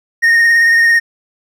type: tone with vibrato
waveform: triangle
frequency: 1850 Hz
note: A#6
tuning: 14 cents flat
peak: -5 dBFS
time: 0.22-1 s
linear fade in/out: 20 ms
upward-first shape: triangle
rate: 18 Hz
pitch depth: 26 cents each way
effects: none